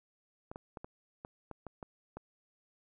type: clicks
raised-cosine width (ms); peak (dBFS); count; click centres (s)
1; -29; 9; 0.515 / 0.559 / 0.772 / 0.845 / 1.249 / 1.513 / 1.667 / 1.828 / 2.17
effects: none